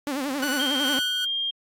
sawtooth tone with vibrato, 275 Hz, C#4, 14 cents flat, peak -22 dBFS, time 0.07-0.99 s, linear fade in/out 0 ms, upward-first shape sine, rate 11 Hz, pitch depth 130 cents each way
sawtooth tone with tremolo, 1480 Hz, F#6, in tune, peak -22 dBFS, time 0.42-1.25 s, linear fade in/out 5 ms, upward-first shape sine, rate 2.4 Hz, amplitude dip 55%
sine tone with pitch glide, 3180 to 3210 Hz, G7 to G7, +24 to +40 cents, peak -24 dBFS, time 0.59-1.51 s, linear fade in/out 10 ms, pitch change +16 cents, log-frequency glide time 0.91-1.36 s
effects AAC 64 kbps

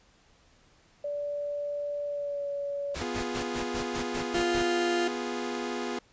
sine tone with pitch glide, 580 to 567.4 Hz, D5 to C#5, -22 to +40 cents, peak -30 dBFS, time 1.04-2.95 s, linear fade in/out 5 ms, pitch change -38 cents, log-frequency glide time 2.05-2.49 s
pink noise bursts, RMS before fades -35 dBFS, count 9, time 2.94-4.632 s, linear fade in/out 20 ms, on 100 ms, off 99 ms
sawtooth chord, F diminished, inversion second, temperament equal, 246.9 / 349.2 / 415.3 Hz, Cb4 / F4 / Ab4, 0 / 0 / 0 cents, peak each -31 / -32 / -32 dBFS, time 3.01-5.99 s, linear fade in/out 5 ms
30% pulse tone, 349.2 Hz, F4, in tune, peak -22 dBFS, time 4.34-5.08 s, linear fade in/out 5 ms
effects pink hiss -62 dBFS RMS until 6.12 s + resampled to 16000 Hz

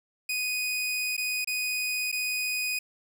sawtooth tone with dropouts, 2489 Hz, D#7, in tune, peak -24 dBFS, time 0.29-2.79 s, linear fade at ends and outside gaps 5 ms, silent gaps 1.167-1.177 / 1.446-1.473 / 2.117-2.125 s, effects none

